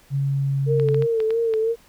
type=tone with pitch glide; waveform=sine; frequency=138.6 to 137.4 Hz; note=C#3 to C#3; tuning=0 to -15 cents; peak=-19 dBFS; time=0.1-1.07 s; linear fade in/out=50 ms; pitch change=-15 cents; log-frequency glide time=0.26-0.65 s
type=tone with vibrato; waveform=sine; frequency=450.4 Hz; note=A4; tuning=40 cents sharp; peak=-18 dBFS; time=0.66-1.76 s; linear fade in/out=50 ms; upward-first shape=sine; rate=3 Hz; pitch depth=50 cents each way
type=clicks; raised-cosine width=0.3 ms; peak=-19 dBFS; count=7; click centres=0.798 / 0.887 / 0.945 / 1.023 / 1.203 / 1.306 / 1.538 s
effects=pink hiss -54 dBFS RMS until 1.88 s